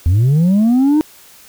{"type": "linear sweep", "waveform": "sine", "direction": "up", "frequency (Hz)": [78.5, 313.4], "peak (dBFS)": -6, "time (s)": [0.06, 1.01], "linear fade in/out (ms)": 0, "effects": ["tanh soft clip ceiling -8 dBFS", "white hiss -43 dBFS RMS until 1.48 s"]}